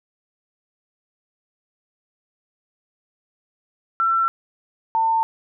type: tone pair in turn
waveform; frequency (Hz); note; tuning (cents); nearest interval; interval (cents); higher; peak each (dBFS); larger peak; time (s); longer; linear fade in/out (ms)
sine; 1346 / 898.9; E6 / A5; +36 / +37; perfect fifth; 699; first; -16; neither; 4-4.28 / 4.95-5.23; neither; 0
effects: none